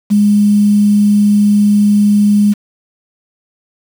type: tone with quantisation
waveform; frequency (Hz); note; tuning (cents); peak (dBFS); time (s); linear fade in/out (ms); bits
sine; 206.2; G#3; -12; -6; 0.1-2.54; 20; 5
effects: none